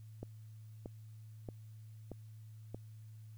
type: click train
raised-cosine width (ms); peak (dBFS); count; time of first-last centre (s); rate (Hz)
2; -30; 5; 0.23-2.746; 1.59
effects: added 109 Hz sine -50 dBFS peak until 3.37 s + white hiss -73 dBFS RMS until 3.37 s